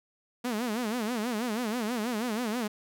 sawtooth tone with vibrato, 229.3 Hz, A#3, 28 cents flat, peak -25 dBFS, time 0.44-2.68 s, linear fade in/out 10 ms, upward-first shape sine, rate 6.2 Hz, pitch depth 170 cents each way, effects none

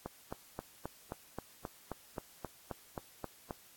click train, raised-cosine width 1 ms, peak -24 dBFS, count 14, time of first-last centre 0.06-3.508 s, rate 3.77 Hz, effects white hiss -60 dBFS RMS until 3.76 s + AAC 64 kbps

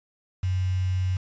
sine tone with quantisation, 92.5 Hz, F#2, in tune, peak -22 dBFS, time 0.43-1.17 s, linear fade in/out 5 ms, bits 7, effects resampled to 16000 Hz

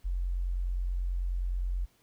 sine tone, 44.69 Hz, F1, 41 cents sharp, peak -28 dBFS, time 0.04-1.86 s, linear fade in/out 20 ms, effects pink hiss -67 dBFS RMS until 2.02 s

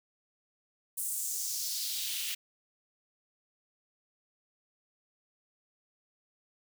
white noise with high-pass filter sweep, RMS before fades -35 dBFS, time 0.97-2.35 s, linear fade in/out 10 ms, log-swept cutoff 9600 to 2600 Hz, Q 2.3, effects none

